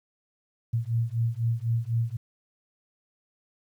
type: beating tone pair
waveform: sine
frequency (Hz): 113.8 / 117.8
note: A#2 / A#2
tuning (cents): -41 / +19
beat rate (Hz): 4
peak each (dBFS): -27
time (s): 0.73-2.17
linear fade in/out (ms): 10
effects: 10-bit